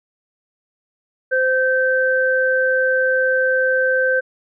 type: tone pair together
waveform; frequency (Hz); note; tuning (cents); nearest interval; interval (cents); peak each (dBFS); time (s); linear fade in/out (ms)
sine; 518 / 1552.2; C5 / G6; -17 / -18; octave + perfect fifth; 1899; -17; 1.31-4.21; 20
effects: none